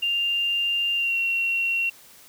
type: tone with pitch glide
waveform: sine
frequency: 2794 to 2737 Hz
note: F7 to F7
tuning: 0 to -36 cents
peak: -21 dBFS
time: 0.02-1.9 s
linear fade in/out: 10 ms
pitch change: -36 cents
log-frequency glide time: 0.95-1.16 s
effects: white hiss -50 dBFS RMS until 2.28 s